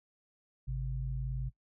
sine tone pair together, 52 / 130.81 Hz, G#1 / C3, +3 / 0 cents, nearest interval octave + major third, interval 1597 cents, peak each -35 / -36 dBFS, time 0.67-1.5 s, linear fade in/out 20 ms, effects noise-tail reverb RT60 0.1 s tail -19 dB re dry

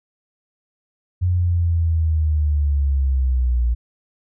sine linear sweep, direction down, 90.9 to 58.27 Hz, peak -15 dBFS, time 1.21-3.75 s, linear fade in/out 20 ms, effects none

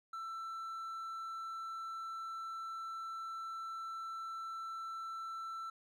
triangle tone, 1334 Hz, E6, 20 cents sharp, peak -39 dBFS, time 0.13-5.7 s, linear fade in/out 5 ms, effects none

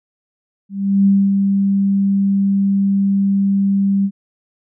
sine tone with ADSR envelope, 197.2 Hz, G3, 11 cents sharp, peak -8 dBFS, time 0.69-4.11 s, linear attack 370 ms, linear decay 250 ms, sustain -4 dB, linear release 63 ms, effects none

